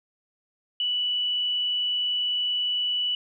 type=tone with frequency modulation; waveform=sine; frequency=2959 Hz; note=F#7; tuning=1 cent flat; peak=-23 dBFS; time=0.8-3.15 s; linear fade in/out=2 ms; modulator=32.6 Hz; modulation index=0.51; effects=none